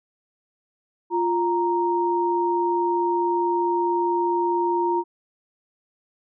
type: tone pair together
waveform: sine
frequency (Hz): 349.2 / 932.3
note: F4 / A#5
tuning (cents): 0 / 0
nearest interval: octave + perfect fourth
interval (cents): 1700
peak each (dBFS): -22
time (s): 1.1-5.04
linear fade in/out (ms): 50
effects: none